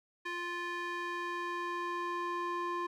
square tone with band-pass filter sweep, 349.2 Hz, F4, in tune, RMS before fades -37 dBFS, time 0.25-2.87 s, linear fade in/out 10 ms, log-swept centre 1800 to 1000 Hz, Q 1.6, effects none

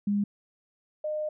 sine tone pair in turn, 203.7 / 610.4 Hz, G#3 / D#5, -33 / -33 cents, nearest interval octave + perfect fifth, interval 1900 cents, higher second, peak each -23 / -28 dBFS, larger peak first, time 0.07-0.24 / 1.04-1.29 s, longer second, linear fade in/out 5 ms, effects none

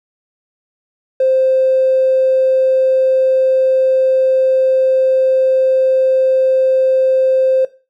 triangle tone, 523.3 Hz, C5, in tune, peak -6 dBFS, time 1.2-7.65 s, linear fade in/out 5 ms, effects noise-tail reverb RT60 0.3 s tail -19 dB re dry + tanh soft clip ceiling -7 dBFS

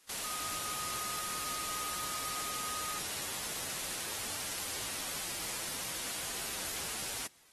sine tone in noise, 1244.5 Hz, D#6, in tune, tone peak -43 dBFS, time 0.24-2.99 s, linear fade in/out 5 ms, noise white, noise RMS -38 dBFS, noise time 0.09-7.27 s, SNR -8 dB, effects white hiss -63 dBFS RMS until 7.52 s + AAC 32 kbps

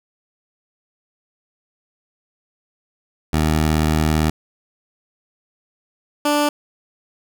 15% pulse tone pair in turn, 77.78 / 293.7 Hz, D#2 / D4, 0 / 0 cents, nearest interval octave + major seventh, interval 2300 cents, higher second, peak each -9 dBFS, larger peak neither, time 3.33-4.3 / 6.25-6.49 s, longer first, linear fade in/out 5 ms, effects none

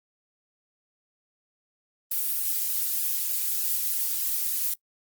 violet noise with flanger, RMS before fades -27 dBFS, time 2.11-4.74 s, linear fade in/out 5 ms, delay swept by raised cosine 0.87 to 5.27 ms, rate 3.3 Hz, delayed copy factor -0.9, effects noise-tail reverb RT60 0.1 s tail -26 dB re dry + Opus 32 kbps

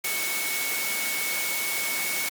sine tone in noise, 2217 Hz, C#7, in tune, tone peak -30 dBFS, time 0.04-2.29 s, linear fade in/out 5 ms, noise white, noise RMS -29 dBFS, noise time 0.04-2.29 s, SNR -4 dB, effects high-pass 200 Hz 12 dB/octave + Opus 48 kbps

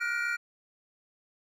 triangle tone cluster, 1414 / 1481 / 1893 / 2347 Hz, F6 / F#6 / A#6 / D7, +21 / +1 / +26 / -2 cents, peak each -29 / -34 / -36 / -33 dBFS, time 0-0.37 s, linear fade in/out 20 ms, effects none

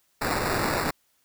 violet noise with sample-and-hold, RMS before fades -26 dBFS, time 0.21-0.91 s, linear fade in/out 10 ms, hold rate 3150 Hz, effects white hiss -68 dBFS RMS until 1.24 s

